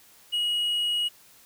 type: tone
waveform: triangle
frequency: 2900 Hz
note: F#7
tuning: 35 cents flat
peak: -22 dBFS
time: 0.32-1.09 s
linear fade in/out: 20 ms
effects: white hiss -55 dBFS RMS until 1.45 s